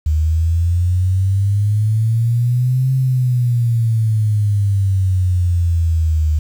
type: exponential two-way sweep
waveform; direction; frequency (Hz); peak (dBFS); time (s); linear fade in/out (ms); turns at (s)
sine; up then down; 76.1 to 132.3 to 76.1; -12; 0.06-6.39; 5; 2.93
effects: 7-bit